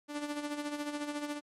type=tone with tremolo; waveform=sawtooth; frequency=293.7 Hz; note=D4; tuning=in tune; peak=-29 dBFS; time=0.08-1.41 s; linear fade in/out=50 ms; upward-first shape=sine; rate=14 Hz; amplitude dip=60%; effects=low-pass 11000 Hz 12 dB/octave + MP3 64 kbps